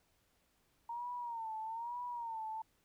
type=tone with vibrato; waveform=sine; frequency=925 Hz; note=A#5; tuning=14 cents flat; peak=-39 dBFS; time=0.89-2.62 s; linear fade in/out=5 ms; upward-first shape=sine; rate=1.1 Hz; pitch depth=97 cents each way; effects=pink hiss -75 dBFS RMS until 2.84 s